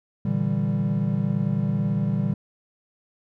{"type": "chord", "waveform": "triangle", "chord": "E half-diminished seventh", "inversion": "second", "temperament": "equal", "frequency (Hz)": [116.54, 146.83, 164.81, 196], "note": ["Bb2", "D3", "E3", "G3"], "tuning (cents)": [0, 0, 0, 0], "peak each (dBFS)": [-26, -24, -27, -23], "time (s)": [0.25, 2.34], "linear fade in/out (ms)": 5, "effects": []}